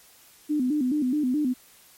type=tone with vibrato; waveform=sine; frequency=275.1 Hz; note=C#4; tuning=13 cents flat; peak=-21 dBFS; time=0.49-1.54 s; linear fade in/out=20 ms; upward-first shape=square; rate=4.7 Hz; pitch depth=150 cents each way; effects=white hiss -54 dBFS RMS until 1.97 s + MP3 64 kbps